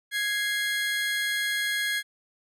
30% pulse tone pair together, 1657.1 / 2100 Hz, G#6 / C7, -4 / +6 cents, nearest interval major third, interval 410 cents, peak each -24 / -28 dBFS, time 0.11-2.03 s, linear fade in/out 50 ms, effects resampled to 32000 Hz

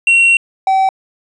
triangle tone pair in turn, 2735 / 767.5 Hz, F7 / G5, -37 / -37 cents, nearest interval octave + minor seventh, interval 2200 cents, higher first, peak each -5 / -7 dBFS, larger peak first, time 0.07-0.37 / 0.67-0.89 s, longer first, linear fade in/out 2 ms, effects resampled to 22050 Hz

